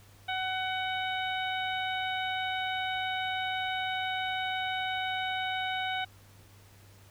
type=harmonic tone; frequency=749 Hz; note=F#5; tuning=21 cents sharp; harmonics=1 / 2 / 3 / 4 / 5; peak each=-33 / -36 / -38 / -39 / -40 dBFS; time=0.28-6.05 s; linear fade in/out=10 ms; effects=added 99 Hz sine -55 dBFS peak until 7.1 s + pink hiss -59 dBFS RMS until 7.1 s